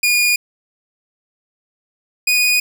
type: tone pair in turn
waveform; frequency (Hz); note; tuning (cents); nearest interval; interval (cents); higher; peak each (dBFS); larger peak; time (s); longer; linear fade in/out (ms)
sawtooth; 2439 / 2473; D#7 / D#7; -35 / -11; unison; 24; second; -9; neither; 0.03-0.36 / 2.27-2.6; neither; 5
effects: none